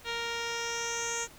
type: tone with low-pass filter sweep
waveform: 10% pulse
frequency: 466.2 Hz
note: A#4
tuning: in tune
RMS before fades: -34 dBFS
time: 0.04-1.28 s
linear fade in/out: 50 ms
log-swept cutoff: 4300 to 6900 Hz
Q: 5.3
effects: pink hiss -53 dBFS RMS until 1.38 s